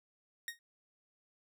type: tone with exponential decay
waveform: sawtooth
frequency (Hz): 1864.7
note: A#6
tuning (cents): 0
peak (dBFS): -31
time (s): 0.48-0.59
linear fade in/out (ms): 1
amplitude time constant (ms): 23
effects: none